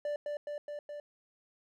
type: tone with echo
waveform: triangle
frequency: 587.3 Hz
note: D5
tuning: in tune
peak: -30 dBFS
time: 0.05-0.16 s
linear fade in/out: 2 ms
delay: 210 ms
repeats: 4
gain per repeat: -2 dB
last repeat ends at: 1 s
effects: none